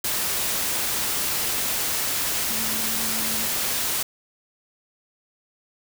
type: tone in noise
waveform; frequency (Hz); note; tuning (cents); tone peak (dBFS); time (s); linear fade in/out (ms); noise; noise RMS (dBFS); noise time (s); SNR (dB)
sine; 221.3; A3; +10; -35; 2.5-3.46; 5; white; -25; 0.04-4.03; -13
effects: none